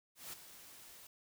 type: noise with ADSR envelope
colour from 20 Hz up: white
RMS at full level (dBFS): -45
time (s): 0.15-1.07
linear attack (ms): 180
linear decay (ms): 11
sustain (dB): -11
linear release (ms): 3
effects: none